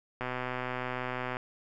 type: click train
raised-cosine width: 0.5 ms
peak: -19 dBFS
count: 147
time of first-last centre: 0.21-1.369 s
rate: 126 Hz
effects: none